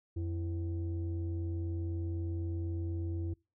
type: tone pair together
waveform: sine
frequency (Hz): 88 / 332.2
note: F2 / E4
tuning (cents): +14 / +13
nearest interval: octave + major seventh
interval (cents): 2299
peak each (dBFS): -32 / -39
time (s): 0.16-3.34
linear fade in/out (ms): 10
effects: noise-tail reverb RT60 0.3 s tail -26 dB re dry + tanh soft clip ceiling -29 dBFS